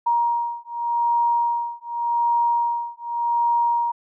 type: beating tone pair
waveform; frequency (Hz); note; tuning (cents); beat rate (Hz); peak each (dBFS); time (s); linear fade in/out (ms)
sine; 943 / 943.86; A#5 / A#5; +20 / +21; 0.86; -22; 0.06-3.92; 10
effects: none